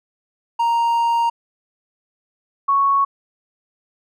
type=tone pair in turn; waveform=triangle / sine; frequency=932.3 / 1108.7 Hz; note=A#5 / C#6; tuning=0 / 0 cents; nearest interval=minor third; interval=300 cents; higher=second; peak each=-13 dBFS; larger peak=neither; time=0.59-1.3 / 2.68-3.05 s; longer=first; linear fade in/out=10 ms; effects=none